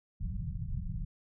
pink low-pass noise, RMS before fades -36 dBFS, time 0.2-1.05 s, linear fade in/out 10 ms, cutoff 190 Hz, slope 96 dB/octave, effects none

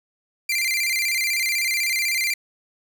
sawtooth tone with vibrato, 2217 Hz, C#7, in tune, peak -17 dBFS, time 0.49-2.34 s, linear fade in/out 5 ms, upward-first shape square, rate 16 Hz, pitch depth 110 cents each way, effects none

